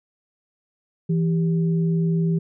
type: tone pair together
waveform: sine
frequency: 165.82 / 394.4 Hz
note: E3 / G4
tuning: +11 / +11 cents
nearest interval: octave + minor third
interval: 1500 cents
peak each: -18 / -29 dBFS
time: 1.09-2.39 s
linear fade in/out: 10 ms
effects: none